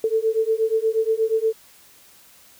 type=beating tone pair; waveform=sine; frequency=440 / 448.4 Hz; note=A4 / A4; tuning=0 / +33 cents; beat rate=8.4 Hz; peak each=-21 dBFS; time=0.04-1.53 s; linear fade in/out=2 ms; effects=white hiss -51 dBFS RMS until 2.59 s